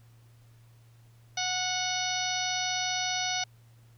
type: harmonic tone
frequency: 735 Hz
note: F#5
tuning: 12 cents flat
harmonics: 1 / 2 / 3 / 4 / 5 / 6 / 7 / 8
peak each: -34 / -38 / -36 / -37 / -36 / -38 / -39 / -35 dBFS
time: 1.37-3.44 s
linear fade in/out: 5 ms
effects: added 116 Hz sine -54 dBFS peak until 3.97 s + pink hiss -66 dBFS RMS until 3.97 s